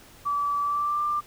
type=tone with pitch glide; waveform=sine; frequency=1153 to 1188.2 Hz; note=D6 to D6; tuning=-32 to +20 cents; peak=-23 dBFS; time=0.25-1.21 s; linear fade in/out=20 ms; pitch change=+52 cents; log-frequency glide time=0.61-1.03 s; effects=pink hiss -51 dBFS RMS until 1.26 s